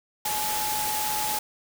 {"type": "tone in noise", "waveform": "sine", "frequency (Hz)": 850, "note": "G#5", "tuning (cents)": 40, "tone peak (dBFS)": -29, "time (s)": [0.25, 1.39], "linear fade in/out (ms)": 5, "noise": "white", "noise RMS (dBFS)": -29, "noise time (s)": [0.25, 1.39], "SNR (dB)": -3, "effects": []}